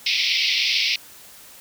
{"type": "band-pass noise", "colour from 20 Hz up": "pink", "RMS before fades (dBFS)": -21, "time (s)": [0.06, 0.96], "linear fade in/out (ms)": 5, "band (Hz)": [2100, 5500], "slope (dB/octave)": 96, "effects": ["white hiss -45 dBFS RMS until 1.6 s"]}